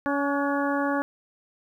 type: harmonic tone with a mistuned harmonic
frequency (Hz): 282.1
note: C#4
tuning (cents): +30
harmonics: 1 / 2 / 3 / 4 / 5 / 6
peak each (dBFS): -26 / -29 / -31 / -32 / -33 / -34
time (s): 0.06-1.02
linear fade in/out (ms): 0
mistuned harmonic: 5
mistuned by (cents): +40
effects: 10-bit